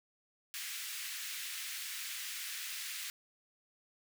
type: high-pass noise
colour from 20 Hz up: pink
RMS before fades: -42 dBFS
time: 0.54-3.1 s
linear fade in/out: 0 ms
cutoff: 1800 Hz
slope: 24 dB/octave
effects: none